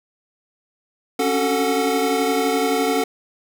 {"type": "tone cluster", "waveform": "square", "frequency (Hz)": [273.5, 285.2, 376.5, 443.8, 731], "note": ["C#4", "C#4", "F#4", "A4", "F#5"], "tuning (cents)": [-23, 49, 30, 15, -21], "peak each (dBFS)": [-24, -30, -29, -22, -25], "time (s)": [1.19, 3.04], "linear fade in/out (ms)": 5, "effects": []}